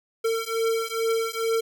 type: beating tone pair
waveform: square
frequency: 451.7 / 454 Hz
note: A4 / A#4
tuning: +45 / -46 cents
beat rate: 2.3 Hz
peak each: -27 / -27 dBFS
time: 0.24-1.61 s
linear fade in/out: 10 ms
effects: none